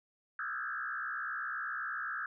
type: tone with frequency modulation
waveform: sine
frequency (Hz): 1480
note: F#6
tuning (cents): 0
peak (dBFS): -35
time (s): 0.39-2.26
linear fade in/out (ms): 2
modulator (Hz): 63.9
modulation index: 3.4
effects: none